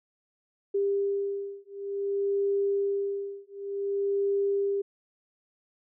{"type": "beating tone pair", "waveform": "sine", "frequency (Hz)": [398.5, 399.05], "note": ["G4", "G4"], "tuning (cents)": [28, 31], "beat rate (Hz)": 0.55, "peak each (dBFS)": -29, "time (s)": [0.74, 4.82], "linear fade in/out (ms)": 10, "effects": []}